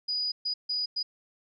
sine tone bursts at uneven times, 4930 Hz, D#8, 17 cents flat, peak -27 dBFS, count 4, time 0.08-0.32 / 0.45-0.54 / 0.69-0.86 / 0.96-1.03 s, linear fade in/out 10 ms, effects none

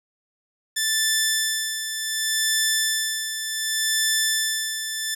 10% pulse tone with tremolo, 1760 Hz, A6, in tune, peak -10 dBFS, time 0.76-5.15 s, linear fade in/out 10 ms, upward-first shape sine, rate 0.67 Hz, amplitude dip 60%, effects none

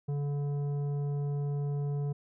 sine tone with tanh clipping, 143.6 Hz, D3, 39 cents flat, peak -31 dBFS, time 0.08-2.13 s, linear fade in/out 10 ms, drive 10 dB, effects none

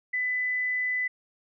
sine tone, 2000 Hz, B6, 21 cents sharp, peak -25 dBFS, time 0.13-1.08 s, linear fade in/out 10 ms, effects none

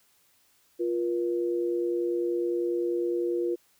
sine tone pair together, 349.2 / 479.2 Hz, F4 / A#4, 0 / +48 cents, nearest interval perfect fourth, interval 548 cents, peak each -26 / -31 dBFS, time 0.79-3.56 s, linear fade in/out 20 ms, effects white hiss -65 dBFS RMS until 3.79 s

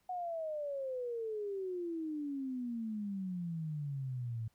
sine exponential sweep, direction down, 740 to 110 Hz, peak -36 dBFS, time 0.09-4.48 s, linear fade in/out 5 ms, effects pink hiss -75 dBFS RMS until 4.54 s

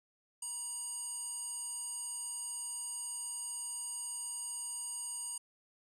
square tone with band-pass filter, 963 Hz, B5, 44 cents flat, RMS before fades -41 dBFS, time 0.42-5.38 s, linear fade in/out 5 ms, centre 8700 Hz, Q 6.4, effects none

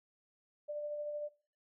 sine tone with tremolo, 592 Hz, D5, 14 cents sharp, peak -36 dBFS, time 0.68-1.29 s, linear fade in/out 20 ms, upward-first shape sine, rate 13 Hz, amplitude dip 30%, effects noise-tail reverb RT60 0.4 s tail -17 dB re dry

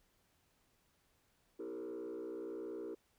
sine tone with frequency modulation, 392 Hz, G4, in tune, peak -39 dBFS, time 1.59-2.95 s, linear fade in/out 10 ms, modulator 61.2 Hz, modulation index 1.4, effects tanh soft clip ceiling -40 dBFS + pink hiss -75 dBFS RMS until 3.18 s

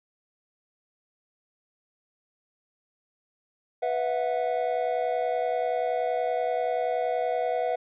triangle chord, B suspended fourth, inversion none, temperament equal with one note detuned, 493.9 / 659.3 / 729.8 Hz, B4 / E5 / F#5, 0 / 0 / -24 cents, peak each -27 / -27 / -27 dBFS, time 3.82-7.76 s, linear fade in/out 10 ms, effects resampled to 8000 Hz

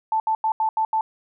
sine tone bursts at uneven times, 880 Hz, A5, in tune, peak -18 dBFS, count 6, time 0.12-0.2 / 0.27-0.35 / 0.44-0.52 / 0.6-0.69 / 0.77-0.85 / 0.93-1.01 s, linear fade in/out 2 ms, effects none

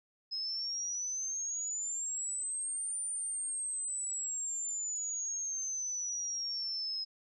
sine exponential two-way sweep, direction up then down, 5100 to 9180 to 5100 Hz, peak -34 dBFS, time 0.31-7.05 s, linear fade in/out 20 ms, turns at 3 s, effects none

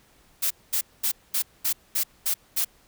blue noise bursts, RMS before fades -24 dBFS, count 8, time 0.42-2.648 s, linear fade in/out 10 ms, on 86 ms, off 220 ms, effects pink hiss -59 dBFS RMS until 2.87 s

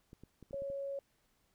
clicks, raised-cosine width 3 ms, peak -39 dBFS, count 7, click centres 0.131 / 0.236 / 0.427 / 0.509 / 0.543 / 0.621 / 0.701 s
sine tone, 554.4 Hz, C#5, in tune, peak -37 dBFS, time 0.53-0.99 s, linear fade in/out 2 ms
effects pink hiss -75 dBFS RMS until 1.54 s

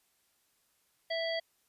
harmonic tone, 659 Hz, E5, 1 cent flat, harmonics 1 / 3 / 5 / 7, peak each -33 / -38 / -40 / -41 dBFS, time 1.1-1.4 s, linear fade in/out 10 ms, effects white hiss -73 dBFS RMS until 1.68 s + resampled to 32000 Hz

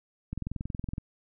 click train, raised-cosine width 5 ms, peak -21 dBFS, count 15, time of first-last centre 0.33-0.981 s, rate 21.5 Hz, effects none

